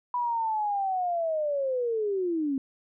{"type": "linear sweep", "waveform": "sine", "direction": "down", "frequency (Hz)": [987.8, 261.6], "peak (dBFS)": -25, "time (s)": [0.14, 2.58], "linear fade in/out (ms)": 2, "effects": []}